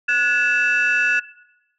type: tone cluster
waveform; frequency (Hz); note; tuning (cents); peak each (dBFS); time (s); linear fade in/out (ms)
sine; 1459 / 1702 / 2651; F#6 / G#6 / E7; -25 / +42 / +9; -19; 0.08-1.2; 10
effects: noise-tail reverb RT60 0.9 s tail -17 dB re dry + tanh soft clip ceiling -10 dBFS